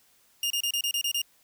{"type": "tone bursts", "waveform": "sawtooth", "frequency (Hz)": 2827, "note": "F7", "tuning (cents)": 20, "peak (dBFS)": -22, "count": 8, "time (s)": [0.43, 1.217], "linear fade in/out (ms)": 2, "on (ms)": 73, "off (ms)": 29, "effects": ["white hiss -63 dBFS RMS until 1.43 s"]}